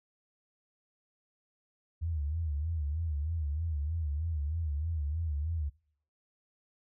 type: tone with vibrato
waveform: sine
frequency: 77.6 Hz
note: D#2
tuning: 4 cents flat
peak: -30 dBFS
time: 2.01-5.7 s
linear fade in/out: 20 ms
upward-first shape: sine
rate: 3.2 Hz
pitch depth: 140 cents each way
effects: noise-tail reverb RT60 0.6 s tail -24 dB re dry